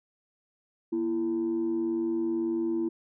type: tone pair together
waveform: sine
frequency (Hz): 236.8 / 334.9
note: A#3 / E4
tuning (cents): +27 / +27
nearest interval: tritone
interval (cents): 600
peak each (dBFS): -32 / -25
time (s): 0.92-2.89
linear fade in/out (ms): 10
effects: tanh soft clip ceiling -22 dBFS